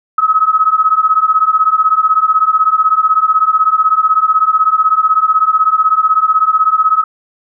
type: beating tone pair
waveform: sine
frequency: 1272 / 1288 Hz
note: D#6 / E6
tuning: +38 / -41 cents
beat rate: 16 Hz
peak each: -11 dBFS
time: 0.18-7.04 s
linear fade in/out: 5 ms
effects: none